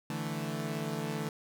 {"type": "chord", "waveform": "sawtooth", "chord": "D suspended second", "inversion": "none", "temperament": "equal", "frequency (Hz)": [146.83, 164.81, 220], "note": ["D3", "E3", "A3"], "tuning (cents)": [0, 0, 0], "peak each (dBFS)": -34, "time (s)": [0.1, 1.29], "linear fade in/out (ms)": 2, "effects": []}